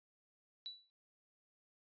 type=tone with exponential decay; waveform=sine; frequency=3944 Hz; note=B7; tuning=3 cents flat; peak=-40 dBFS; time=0.66-0.9 s; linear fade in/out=0 ms; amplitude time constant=52 ms; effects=resampled to 11025 Hz